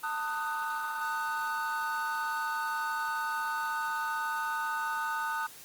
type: chord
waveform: triangle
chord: D# diminished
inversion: second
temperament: just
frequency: 896 / 1244.5 / 1493.4 Hz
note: A5 / D#6 / F#6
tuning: +31 / 0 / +16 cents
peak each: -33 dBFS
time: 0.03-5.47 s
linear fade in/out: 10 ms
effects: white hiss -50 dBFS RMS until 5.64 s + Opus 24 kbps